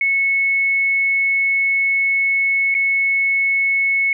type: tone with dropouts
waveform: sine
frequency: 2200 Hz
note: C#7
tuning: 14 cents flat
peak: -14 dBFS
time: 0.01-4.13 s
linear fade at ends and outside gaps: 2 ms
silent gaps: 2.743-2.749 s
effects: none